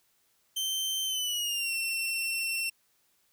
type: tone with pitch glide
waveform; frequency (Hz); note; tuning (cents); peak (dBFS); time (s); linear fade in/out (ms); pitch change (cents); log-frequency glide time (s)
sawtooth; 3108 to 2706; G7 to E7; -16 to +45; -26; 0.56-2.7; 10; -239; 1.05-1.74
effects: white hiss -70 dBFS RMS until 3.32 s